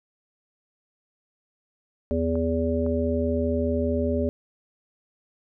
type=harmonic tone; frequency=82.41 Hz; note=E2; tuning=in tune; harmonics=1 / 3 / 5 / 7; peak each=-27 / -26 / -28 / -28 dBFS; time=2.11-4.29 s; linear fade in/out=0 ms
type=clicks; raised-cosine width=1 ms; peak=-26 dBFS; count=2; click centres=2.355 / 2.864 s
effects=none